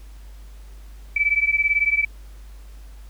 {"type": "beating tone pair", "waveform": "sine", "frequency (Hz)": [2300, 2318], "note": ["D7", "D7"], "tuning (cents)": [-37, -23], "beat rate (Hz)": 18, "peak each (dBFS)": -20, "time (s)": [1.16, 2.05], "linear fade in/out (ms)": 5, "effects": ["added 50 Hz sine -38 dBFS peak until 3.09 s", "pink hiss -54 dBFS RMS until 3.09 s"]}